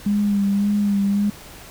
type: tone with vibrato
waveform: sine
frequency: 202.5 Hz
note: G#3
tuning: 43 cents flat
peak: -16 dBFS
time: 0.06-1.3 s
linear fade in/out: 5 ms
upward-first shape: sine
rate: 1.8 Hz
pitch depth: 32 cents each way
effects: pink hiss -41 dBFS RMS until 1.7 s